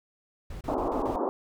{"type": "noise bursts", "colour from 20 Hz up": "brown", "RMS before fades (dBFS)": -38, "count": 5, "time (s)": [0.5, 1.162], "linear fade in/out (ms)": 5, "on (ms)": 110, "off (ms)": 28}
{"type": "band-pass noise", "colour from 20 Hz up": "pink", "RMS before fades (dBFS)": -29, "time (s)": [0.68, 1.29], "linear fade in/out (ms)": 0, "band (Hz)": [250, 1100], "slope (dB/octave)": 48}
{"effects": []}